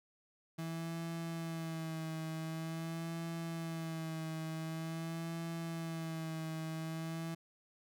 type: tone with vibrato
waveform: 35% pulse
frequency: 163 Hz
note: E3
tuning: 19 cents flat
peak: -37 dBFS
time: 0.58-7.35 s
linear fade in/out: 10 ms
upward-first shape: sine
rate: 0.46 Hz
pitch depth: 35 cents each way
effects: none